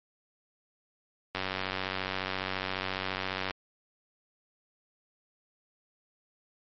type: click train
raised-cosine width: 0.3 ms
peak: -15 dBFS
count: 205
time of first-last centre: 1.35-3.509 s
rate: 94.5 Hz
effects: MP3 32 kbps